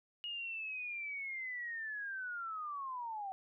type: linear sweep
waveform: sine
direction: down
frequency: 2881 to 754 Hz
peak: -39 dBFS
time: 0.24-3.32 s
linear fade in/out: 0 ms
effects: none